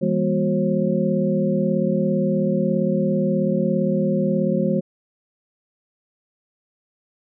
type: tone cluster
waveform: sine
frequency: 164.7 / 201.7 / 239.8 / 365.6 / 537 Hz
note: E3 / G3 / A#3 / F#4 / C5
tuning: -1 / +50 / +49 / -21 / +45 cents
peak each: -24 / -21 / -26 / -26 / -24 dBFS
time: 0.01-4.81 s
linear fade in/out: 20 ms
effects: none